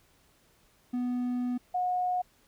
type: tone pair in turn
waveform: triangle / sine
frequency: 246.9 / 725.9 Hz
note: B3 / F#5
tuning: 0 / -33 cents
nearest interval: octave + perfect fifth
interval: 1867 cents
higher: second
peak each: -26 dBFS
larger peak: neither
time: 0.93-1.58 / 1.74-2.22 s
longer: first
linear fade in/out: 10 ms
effects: pink hiss -65 dBFS RMS until 2.47 s